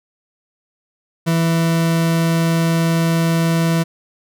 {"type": "tone", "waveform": "40% pulse", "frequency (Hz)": 165.3, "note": "E3", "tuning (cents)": 5, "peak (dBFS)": -13, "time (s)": [1.26, 3.84], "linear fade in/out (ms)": 20, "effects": []}